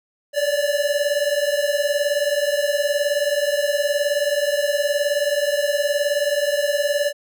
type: beating tone pair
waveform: square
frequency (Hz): 570 / 589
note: C#5 / D5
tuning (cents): +48 / +5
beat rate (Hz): 19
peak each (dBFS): -22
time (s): 0.33-7.13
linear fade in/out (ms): 50
effects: none